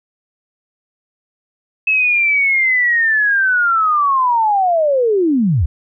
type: linear sweep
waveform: sine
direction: down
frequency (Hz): 2602 to 62.5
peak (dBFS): -11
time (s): 1.87-5.66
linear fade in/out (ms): 5
effects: none